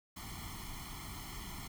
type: noise with comb filter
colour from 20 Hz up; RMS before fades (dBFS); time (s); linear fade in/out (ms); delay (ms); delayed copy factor
pink; -45; 0.16-1.68; 10; 0.94; +1
effects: none